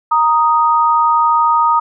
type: tone pair together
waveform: sine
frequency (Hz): 933.1 / 1244.5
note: A#5 / D#6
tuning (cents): +1 / 0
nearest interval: perfect fourth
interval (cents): 499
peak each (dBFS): -12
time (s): 0.11-1.8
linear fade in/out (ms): 10
effects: none